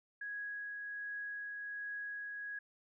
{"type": "tone with tremolo", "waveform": "sine", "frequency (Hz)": 1661.2, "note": "G#6", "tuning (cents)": 0, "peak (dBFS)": -39, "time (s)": [0.21, 2.59], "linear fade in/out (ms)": 5, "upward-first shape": "triangle", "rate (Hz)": 1.3, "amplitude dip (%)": 25, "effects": []}